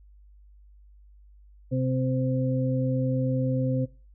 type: harmonic tone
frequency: 129.5 Hz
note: C3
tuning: 17 cents flat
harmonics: 1 / 2 / 4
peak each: -25 / -28 / -31 dBFS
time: 1.71-3.86 s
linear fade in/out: 20 ms
effects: noise-tail reverb RT60 0.3 s tail -18 dB re dry + added 50 Hz sine -50 dBFS peak until 4.14 s